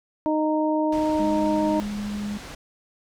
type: harmonic tone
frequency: 309 Hz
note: D#4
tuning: 12 cents flat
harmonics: 1 / 2 / 3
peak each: -22 / -25 / -27 dBFS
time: 0.26-1.8 s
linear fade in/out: 0 ms
type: low-pass noise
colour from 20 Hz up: pink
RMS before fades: -39 dBFS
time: 0.92-2.55 s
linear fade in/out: 5 ms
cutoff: 6700 Hz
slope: 12 dB/octave
type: tone with pitch glide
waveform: sine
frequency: 208 to 206.7 Hz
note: G#3 to G#3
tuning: +3 to -8 cents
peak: -27 dBFS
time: 1.19-2.38 s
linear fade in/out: 10 ms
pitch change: -11 cents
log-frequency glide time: 1.64-2.01 s
effects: none